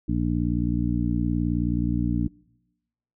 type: harmonic tone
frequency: 59.1 Hz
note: A#1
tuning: 24 cents sharp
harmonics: 1 / 2 / 3 / 4 / 5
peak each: -28 / -28 / -28 / -28 / -28 dBFS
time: 0.08-2.28 s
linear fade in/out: 10 ms
effects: noise-tail reverb RT60 1.0 s tail -25 dB re dry